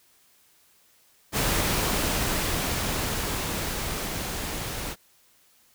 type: noise with level ramp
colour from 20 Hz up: pink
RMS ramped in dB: -24 to -33 dBFS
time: 1.32-4.96 s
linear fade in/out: 50 ms
effects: white hiss -61 dBFS RMS until 5.74 s